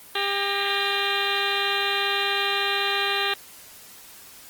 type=harmonic tone with a mistuned harmonic; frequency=399.6 Hz; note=G4; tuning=33 cents sharp; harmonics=1 / 2 / 3 / 4 / 5 / 6 / 7 / 8 / 9 / 10; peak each=-31 / -31 / -31 / -31 / -31 / -31 / -31 / -31 / -31 / -31 dBFS; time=0.15-3.34 s; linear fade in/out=5 ms; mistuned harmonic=5; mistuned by=-110 cents; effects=white hiss -46 dBFS RMS until 4.49 s + Opus 24 kbps